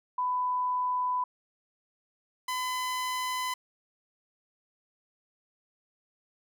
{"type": "tone pair in turn", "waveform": ["sine", "sawtooth"], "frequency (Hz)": [998, 1012.5], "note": ["B5", "B5"], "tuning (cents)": [18, 43], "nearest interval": "unison", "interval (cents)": 25, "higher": "second", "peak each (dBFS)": -26, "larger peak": "neither", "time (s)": [[0.18, 1.24], [2.48, 3.54]], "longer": "neither", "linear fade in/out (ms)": 5, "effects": []}